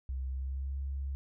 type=tone with pitch glide; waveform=sine; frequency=65.41 to 68.38 Hz; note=C2 to C#2; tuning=0 to -23 cents; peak=-33 dBFS; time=0.09-1.15 s; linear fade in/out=0 ms; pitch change=+77 cents; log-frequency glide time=0.28-0.76 s; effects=none